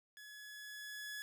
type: tone with level ramp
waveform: sawtooth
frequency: 1696 Hz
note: G#6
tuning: 36 cents sharp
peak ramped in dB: -49 to -39 dBFS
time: 0.17-1.22 s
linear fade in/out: 0 ms
effects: none